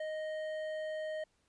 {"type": "tone with hard clipping", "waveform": "sine", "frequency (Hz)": 622.3, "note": "D#5", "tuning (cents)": 0, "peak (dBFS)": -38, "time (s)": [0, 1.24], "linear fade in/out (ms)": 5, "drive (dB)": 9, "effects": ["pink hiss -75 dBFS RMS until 1.48 s", "resampled to 22050 Hz"]}